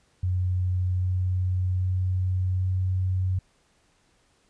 sine tone with pitch steps, 91.3 / 91.83 / 92.36 / 92.9 Hz, F#2 / F#2 / F#2 / F#2, -23 / -13 / -3 / +7 cents, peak -22 dBFS, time 0.23-3.39 s, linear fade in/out 5 ms, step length 790 ms, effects pink hiss -65 dBFS RMS until 4.49 s + resampled to 22050 Hz

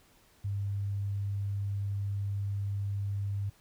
sine tone, 100 Hz, G2, 35 cents sharp, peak -30 dBFS, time 0.44-3.5 s, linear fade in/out 10 ms, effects pink hiss -63 dBFS RMS until 3.6 s

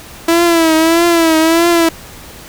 sawtooth tone with vibrato, 330.2 Hz, E4, 3 cents sharp, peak -4 dBFS, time 0.28-1.89 s, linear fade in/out 5 ms, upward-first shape triangle, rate 1.6 Hz, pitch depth 79 cents each way, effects pink hiss -34 dBFS RMS until 2.48 s

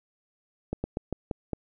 slowing click train, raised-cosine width 2 ms, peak -16 dBFS, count 6, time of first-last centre 0.73-1.533 s, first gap 110 ms, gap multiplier 1.19, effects none

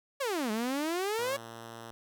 sawtooth exponential two-way sweep, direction down then up, 581 to 208.9 to 570 Hz, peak -26 dBFS, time 0.2-1.37 s, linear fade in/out 10 ms, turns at 0.51 s
5% pulse tone, 115.1 Hz, A#2, 22 cents flat, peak -32 dBFS, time 1.19-1.91 s, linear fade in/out 0 ms
effects none

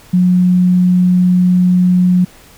sine tone, 180.6 Hz, F#3, 42 cents flat, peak -7 dBFS, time 0.13-2.25 s, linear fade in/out 10 ms, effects pink hiss -42 dBFS RMS until 2.57 s

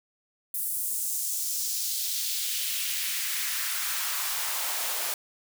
white noise with high-pass filter sweep, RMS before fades -30 dBFS, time 0.54-5.14 s, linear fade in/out 2 ms, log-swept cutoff 11000 to 590 Hz, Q 1.4, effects none

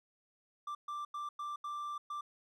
triangle tone bursts at uneven times, 1178 Hz, D6, 5 cents sharp, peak -36 dBFS, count 6, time 0.67-0.75 / 0.88-1.05 / 1.14-1.29 / 1.39-1.56 / 1.64-1.98 / 2.1-2.21 s, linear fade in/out 5 ms, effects none

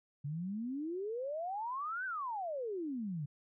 sine exponential two-way sweep, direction up then down, 138 to 1574 to 138 Hz, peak -36 dBFS, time 0.24-3.26 s, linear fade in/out 10 ms, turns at 2.05 s, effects none

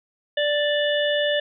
harmonic tone, 587.3 Hz, D5, in tune, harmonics 1 / 3 / 5 / 6, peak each -21 / -26 / -28 / -29 dBFS, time 0.37-1.4 s, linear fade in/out 5 ms, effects none

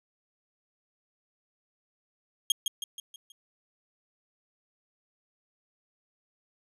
sawtooth tone with echo, 3248 Hz, G#7, 39 cents flat, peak -17 dBFS, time 2.5-2.52 s, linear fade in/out 2 ms, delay 160 ms, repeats 5, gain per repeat -6 dB, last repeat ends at 3.32 s, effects resampled to 32000 Hz

